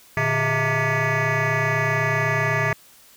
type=tone with frequency modulation; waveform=sine; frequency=908 Hz; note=A#5; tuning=46 cents flat; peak=-16 dBFS; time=0.17-2.73 s; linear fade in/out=2 ms; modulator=264 Hz; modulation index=4.9; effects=tanh soft clip ceiling -17 dBFS + white hiss -51 dBFS RMS until 3.16 s